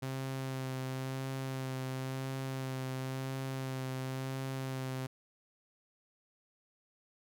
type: tone with vibrato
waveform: sawtooth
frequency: 132 Hz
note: C3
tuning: 16 cents sharp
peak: -32 dBFS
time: 0.02-5.07 s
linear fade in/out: 10 ms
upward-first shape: sine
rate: 0.96 Hz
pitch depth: 18 cents each way
effects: none